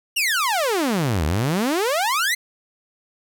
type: exponential two-way sweep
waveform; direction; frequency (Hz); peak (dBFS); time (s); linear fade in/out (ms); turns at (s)
sawtooth; down then up; 2928 to 71.8 to 2119; -15; 0.16-2.35; 10; 1.25
effects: none